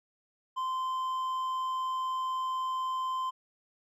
triangle tone with hard clipping, 1036 Hz, C6, 17 cents flat, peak -31 dBFS, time 0.56-3.31 s, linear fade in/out 20 ms, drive 7 dB, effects none

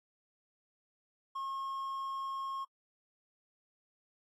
triangle tone, 1081 Hz, C#6, 44 cents flat, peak -34 dBFS, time 1.35-2.65 s, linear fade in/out 10 ms, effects AAC 48 kbps

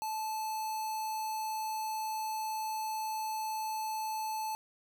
square tone with notch filter, 871 Hz, A5, 18 cents flat, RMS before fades -36 dBFS, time 0.02-4.55 s, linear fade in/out 0 ms, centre 2100 Hz, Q 1.1, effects none

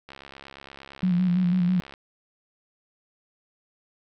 click train, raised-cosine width 0.3 ms, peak -26 dBFS, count 128, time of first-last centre 0.09-1.939 s, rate 68.7 Hz
sine tone with vibrato, 180 Hz, F#3, 47 cents flat, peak -19 dBFS, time 1.03-1.8 s, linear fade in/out 0 ms, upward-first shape square, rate 6.1 Hz, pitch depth 39 cents each way
effects none

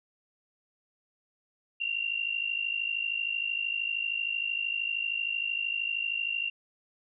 sine tone pair together, 2741 / 2794 Hz, F7 / F7, -33 / 0 cents, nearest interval unison, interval 33 cents, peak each -31 / -32 dBFS, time 1.8-6.5 s, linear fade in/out 10 ms, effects none

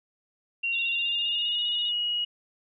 sine tone with pitch glide, 2757 to 2897 Hz, F7 to F#7, -23 to -37 cents, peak -25 dBFS, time 0.63-2.25 s, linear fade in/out 10 ms, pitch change +86 cents, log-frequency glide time 0.85-1.62 s
sine tone with vibrato, 3601 Hz, A7, 39 cents sharp, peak -34 dBFS, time 0.72-1.92 s, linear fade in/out 20 ms, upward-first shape square, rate 15 Hz, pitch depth 51 cents each way
effects none

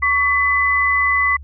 sine tone pair together, 1126 / 2006 Hz, C#6 / B6, +27 / +26 cents, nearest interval minor seventh, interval 999 cents, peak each -18 / -15 dBFS, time 0.02-1.37 s, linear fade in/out 10 ms, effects added 71 Hz sine -33 dBFS peak until 1.43 s

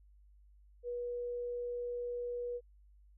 sine tone, 484.5 Hz, B4, 33 cents flat, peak -36 dBFS, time 0.83-2.61 s, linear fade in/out 50 ms, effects added 50 Hz sine -59 dBFS peak until 3.17 s

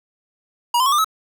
square tone with pitch steps, 956 / 1030.6 / 1110.9 / 1197.5 / 1290.9 Hz, A#5 / C6 / C#6 / D6 / E6, +43 / -27 / +3 / +33 / -37 cents, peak -15 dBFS, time 0.74-1.045 s, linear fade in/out 5 ms, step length 61 ms, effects none

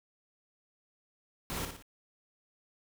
pink noise with echo, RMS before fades -37 dBFS, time 1.5-1.65 s, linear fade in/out 0 ms, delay 58 ms, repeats 3, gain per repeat -6 dB, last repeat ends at 1.824 s, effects none

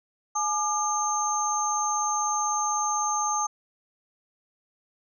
sine tone cluster, 844 / 1206 / 6340 Hz, G#5 / D6 / G8, +28 / +46 / +19 cents, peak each -28 dBFS, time 0.35-3.47 s, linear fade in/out 10 ms, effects none

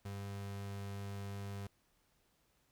35% pulse tone, 99.7 Hz, G2, 30 cents sharp, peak -40 dBFS, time 0.05-1.67 s, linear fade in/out 5 ms, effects pink hiss -75 dBFS RMS until 2.71 s

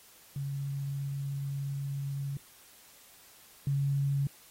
sine tone pair in turn, 139.2 / 139.71 Hz, C#3 / C#3, +8 / +14 cents, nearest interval unison, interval 6 cents, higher second, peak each -32 / -26 dBFS, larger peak second, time 0.36-2.37 / 3.67-4.27 s, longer first, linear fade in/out 2 ms, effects white hiss -57 dBFS RMS until 4.5 s + AAC 48 kbps

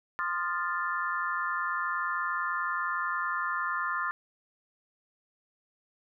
sine chord, F dominant seventh, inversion second, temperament equal with one note detuned, 1046.5 / 1226 / 1396.9 / 1760 Hz, C6 / Eb6 / F6 / A6, 0 / -26 / 0 / 0 cents, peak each -34 dBFS, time 0.19-4.11 s, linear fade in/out 0 ms, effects none

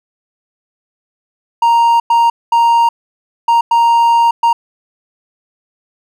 triangle tone bursts at uneven times, 932.3 Hz, A#5, in tune, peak -5 dBFS, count 6, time 1.62-2 / 2.1-2.3 / 2.52-2.89 / 3.48-3.61 / 3.71-4.31 / 4.43-4.53 s, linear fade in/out 5 ms, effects none

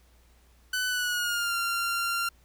sawtooth tone with pitch glide, 1500 to 1383.5 Hz, F#6 to F6, +23 to -17 cents, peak -23 dBFS, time 0.73-2.29 s, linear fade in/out 5 ms, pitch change -140 cents, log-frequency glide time 0.88-1.56 s, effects added 60 Hz sine -58 dBFS peak until 2.44 s + pink hiss -64 dBFS RMS until 2.44 s

